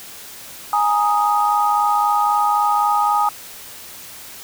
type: chord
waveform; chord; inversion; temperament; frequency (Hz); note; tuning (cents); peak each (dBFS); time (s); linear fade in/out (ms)
sine; Ab suspended second; none; just; 830.6 / 934.4 / 1245.9; Ab5 / Bb5 / Eb6; 0 / +4 / +2; -17 / -22 / -18; 0.73-3.29; 2
effects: white hiss -37 dBFS RMS until 4.43 s